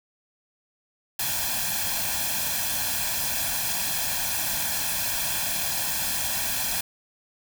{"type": "noise with comb filter", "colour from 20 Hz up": "white", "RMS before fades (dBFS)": -27, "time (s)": [1.19, 6.81], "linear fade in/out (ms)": 5, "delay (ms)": 1.2, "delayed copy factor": 0.75, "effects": []}